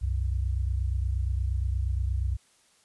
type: tone pair together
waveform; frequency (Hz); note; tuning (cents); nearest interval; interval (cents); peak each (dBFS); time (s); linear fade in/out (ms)
sine; 64.2 / 92.69; C2 / F#2; -32 / +4; tritone; 636; -26 / -30; 0.01-2.37; 20
effects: white hiss -63 dBFS RMS until 2.84 s + resampled to 24000 Hz